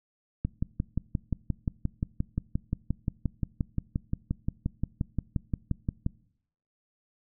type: click train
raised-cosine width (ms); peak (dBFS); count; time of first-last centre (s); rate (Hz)
5; -15; 33; 0.45-6.064; 5.7
effects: noise-tail reverb RT60 0.7 s tail -23 dB re dry